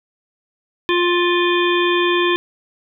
harmonic tone, 351 Hz, F4, 9 cents sharp, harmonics 1 / 3 / 5 / 7 / 9 / 10, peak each -16 / -21 / -23 / -24 / -26 / -26 dBFS, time 0.89-2.36 s, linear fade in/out 0 ms, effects none

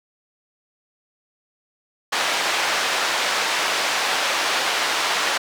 pink band-pass noise, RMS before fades -22 dBFS, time 2.12-5.38 s, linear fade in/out 10 ms, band 760 to 5300 Hz, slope 12 dB/octave, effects none

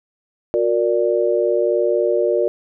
sine chord, Gb augmented, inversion none, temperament equal with one note detuned, 362.8 / 466.2 / 587.3 Hz, Gb4 / Bb4 / D5, -34 / 0 / 0 cents, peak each -19 dBFS, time 0.54-2.48 s, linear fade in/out 0 ms, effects none

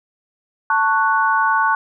sine chord, F# minor, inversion first, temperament just, 888 / 1110 / 1480 Hz, A5 / C#6 / F#6, +16 / +2 / 0 cents, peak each -18 dBFS, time 0.7-1.75 s, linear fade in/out 2 ms, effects none

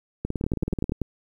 two click trains, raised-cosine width 3 ms, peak -14 / -12 dBFS, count 13 / 7, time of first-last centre 0.25-0.895 / 0.44-1.017 s, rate 18.6 / 10.4 Hz, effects 9-bit

